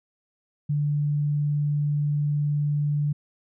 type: tone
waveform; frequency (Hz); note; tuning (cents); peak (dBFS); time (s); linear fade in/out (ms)
sine; 146.83; D3; 0; -21; 0.69-3.13; 10
effects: none